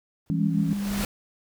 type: noise with exponential growth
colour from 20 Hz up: pink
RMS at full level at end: -28 dBFS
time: 0.26-1.05 s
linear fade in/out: 2 ms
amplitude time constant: 170 ms
type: chord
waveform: sine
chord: C# minor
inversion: first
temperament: equal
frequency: 164.81 / 207.7 / 277.2 Hz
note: E3 / G#3 / C#4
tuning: 0 / 0 / 0 cents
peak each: -24 / -28 / -29 dBFS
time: 0.3-0.73 s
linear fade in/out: 0 ms
type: tone with vibrato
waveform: sine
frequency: 200.9 Hz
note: G3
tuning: 43 cents sharp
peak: -26 dBFS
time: 0.33-1.04 s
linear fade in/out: 5 ms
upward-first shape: triangle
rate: 12 Hz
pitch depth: 16 cents each way
effects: none